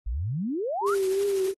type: exponential sweep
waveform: sine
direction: up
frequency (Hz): 48 to 1484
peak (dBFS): -26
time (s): 0.06-0.95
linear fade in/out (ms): 10
type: tone with vibrato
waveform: sine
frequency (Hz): 390.6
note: G4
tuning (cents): -6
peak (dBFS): -22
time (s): 0.81-1.54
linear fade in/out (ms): 50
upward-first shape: triangle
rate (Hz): 2.8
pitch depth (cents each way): 68
type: noise with tremolo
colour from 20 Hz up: white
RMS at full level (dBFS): -40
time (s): 0.86-1.53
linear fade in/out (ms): 20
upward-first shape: square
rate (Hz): 12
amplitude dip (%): 35
effects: AAC 32 kbps